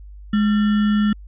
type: tone with sample-and-hold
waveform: sine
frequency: 209.7 Hz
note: G#3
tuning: 17 cents sharp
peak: -14 dBFS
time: 0.33-1.13 s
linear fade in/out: 5 ms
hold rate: 1575 Hz
effects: added 50 Hz sine -36 dBFS peak until 1.27 s + resampled to 8000 Hz